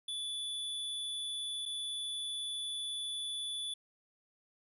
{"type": "tone with dropouts", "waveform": "square", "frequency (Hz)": 3462, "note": "A7", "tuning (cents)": -29, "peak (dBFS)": -37, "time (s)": [0.08, 3.74], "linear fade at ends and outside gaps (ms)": 5, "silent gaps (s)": [1.655, 1.659], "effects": ["resampled to 32000 Hz"]}